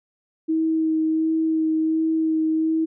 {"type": "tone with vibrato", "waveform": "sine", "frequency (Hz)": 318.7, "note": "D#4", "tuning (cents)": 42, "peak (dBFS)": -18, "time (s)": [0.48, 2.86], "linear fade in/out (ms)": 20, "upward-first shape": "sine", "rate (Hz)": 1.4, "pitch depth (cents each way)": 13, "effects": []}